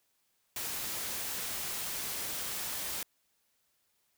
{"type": "noise", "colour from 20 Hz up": "white", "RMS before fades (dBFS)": -37, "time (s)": [0.56, 3.03], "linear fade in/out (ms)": 2, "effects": ["white hiss -75 dBFS RMS until 4.17 s"]}